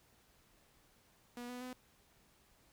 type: tone with pitch steps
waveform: sawtooth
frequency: 242.4 / 247.4 / 252.4 Hz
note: B3 / B3 / B3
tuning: -32 / +3 / +38 cents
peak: -40 dBFS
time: 1.37-1.73 s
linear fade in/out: 2 ms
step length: 120 ms
effects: pink hiss -69 dBFS RMS until 2.72 s